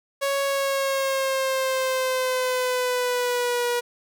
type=tone with pitch glide; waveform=sawtooth; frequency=554.4 to 482.6 Hz; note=C#5 to B4; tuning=0 to -40 cents; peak=-18 dBFS; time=0.21-3.81 s; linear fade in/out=20 ms; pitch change=-240 cents; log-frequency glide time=0.44-3.68 s; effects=none